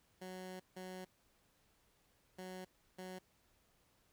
15% pulse tone bursts at uneven times, 185 Hz, F#3, in tune, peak -40 dBFS, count 4, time 0.21-0.6 / 0.76-1.05 / 2.38-2.65 / 2.98-3.19 s, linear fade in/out 10 ms, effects pink hiss -74 dBFS RMS until 4.12 s

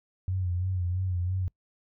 sine tone with vibrato, 91 Hz, F#2, 28 cents flat, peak -26 dBFS, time 0.28-1.48 s, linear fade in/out 0 ms, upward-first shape sine, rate 3 Hz, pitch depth 59 cents each way, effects noise-tail reverb RT60 0.1 s tail -24 dB re dry

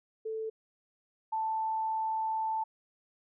sine tone pair in turn, 441.2 / 882.4 Hz, A4 / A5, +5 / +5 cents, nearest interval octave, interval 1200 cents, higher second, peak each -33 / -29 dBFS, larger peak second, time 0.25-0.5 / 1.32-2.64 s, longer second, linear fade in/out 10 ms, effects none

